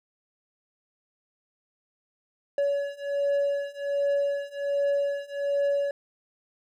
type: beating tone pair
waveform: triangle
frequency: 565 / 566.3 Hz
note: C#5 / C#5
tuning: +33 / +37 cents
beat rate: 1.3 Hz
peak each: -26 / -25 dBFS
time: 2.58-5.91 s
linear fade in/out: 2 ms
effects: none